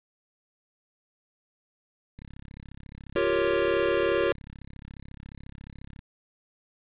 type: click train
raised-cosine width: 5 ms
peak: -32 dBFS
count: 131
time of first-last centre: 2.19-5.991 s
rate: 34.2 Hz
type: chord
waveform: square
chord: G half-diminished seventh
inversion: third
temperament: equal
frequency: 349.2 / 392 / 466.2 / 554.4 Hz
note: F4 / G4 / Bb4 / Db5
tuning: 0 / 0 / 0 / 0 cents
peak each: -29 / -29 / -29 / -28 dBFS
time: 3.16-4.32 s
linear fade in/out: 0 ms
effects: resampled to 8000 Hz + 8-bit